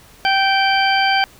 harmonic tone, 779 Hz, G5, 11 cents flat, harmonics 1 / 2 / 3 / 4 / 6, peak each -16 / -19 / -21 / -22 / -24 dBFS, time 0.25-1.24 s, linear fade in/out 0 ms, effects pink hiss -46 dBFS RMS until 1.39 s

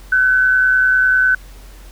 sine tone with amplitude modulation, 1514 Hz, F#6, 39 cents sharp, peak -8 dBFS, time 0.12-1.35 s, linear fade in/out 5 ms, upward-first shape sine, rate 130 Hz, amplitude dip 45%, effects added 45 Hz sine -35 dBFS peak until 1.91 s + pink hiss -45 dBFS RMS until 1.91 s

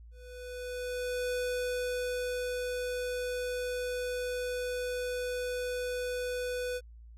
square tone with ADSR envelope, 496.5 Hz, B4, 9 cents sharp, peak -31 dBFS, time 0.11-6.81 s, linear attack 1200 ms, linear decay 1300 ms, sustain -2 dB, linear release 46 ms, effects added 57 Hz sine -48 dBFS peak until 7.17 s + resampled to 32000 Hz

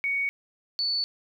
sine tone pair in turn, 2235 / 4470 Hz, C#7 / C#8, +14 / +14 cents, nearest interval octave, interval 1200 cents, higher second, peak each -24 / -24 dBFS, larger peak neither, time 0.04-0.29 / 0.79-1.04 s, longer neither, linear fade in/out 0 ms, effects 10-bit

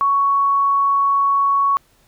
sine tone, 1114 Hz, C#6, 8 cents sharp, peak -13 dBFS, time 0.01-1.77 s, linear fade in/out 0 ms, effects pink hiss -57 dBFS RMS until 2.07 s

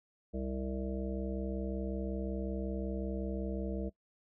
harmonic tone, 65.41 Hz, C2, in tune, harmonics 1 / 3 / 5 / 7 / 9 / 10, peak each -38 / -39 / -42 / -42 / -45 / -49 dBFS, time 0.33-3.9 s, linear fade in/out 20 ms, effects noise-tail reverb RT60 0.1 s tail -20 dB re dry

